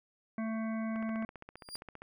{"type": "harmonic tone", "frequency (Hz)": 222.2, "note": "A3", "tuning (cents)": 17, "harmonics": [1, 3, 5, 7, 9, 10], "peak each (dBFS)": [-33, -43, -47, -50, -52, -53], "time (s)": [0.38, 1.25], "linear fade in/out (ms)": 2}
{"type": "click train", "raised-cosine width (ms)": 0.5, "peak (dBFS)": -31, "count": 17, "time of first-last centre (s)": [0.96, 2.02], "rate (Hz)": 15.1}
{"type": "tone with exponential growth", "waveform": "35% pulse", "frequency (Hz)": 4796, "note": "D8", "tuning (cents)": 36, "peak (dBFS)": -35, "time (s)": [1.57, 1.76], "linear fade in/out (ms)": 0, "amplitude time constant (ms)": 40}
{"effects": []}